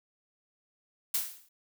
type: noise with exponential decay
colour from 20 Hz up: blue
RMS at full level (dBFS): -26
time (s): 1.14-1.49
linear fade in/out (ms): 5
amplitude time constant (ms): 74
effects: none